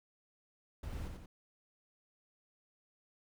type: noise with echo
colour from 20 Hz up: brown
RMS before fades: -43 dBFS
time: 0.83-1.08 s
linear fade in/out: 5 ms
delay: 90 ms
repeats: 2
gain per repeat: -4 dB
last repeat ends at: 1.26 s
effects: none